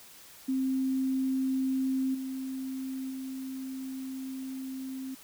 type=tone with level steps; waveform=sine; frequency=263.5 Hz; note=C4; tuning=12 cents sharp; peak=-26 / -33 / -35 dBFS; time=0.48-5.15 s; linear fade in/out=10 ms; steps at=2.14 / 3.1 s; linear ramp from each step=10 ms; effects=white hiss -52 dBFS RMS until 5.23 s